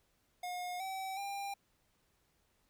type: tone with pitch steps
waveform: square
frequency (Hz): 718 / 766 / 798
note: F5 / G5 / G5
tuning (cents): +48 / -40 / +31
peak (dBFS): -39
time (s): 0.43-1.54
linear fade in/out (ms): 5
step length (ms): 370
effects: pink hiss -75 dBFS RMS until 2.69 s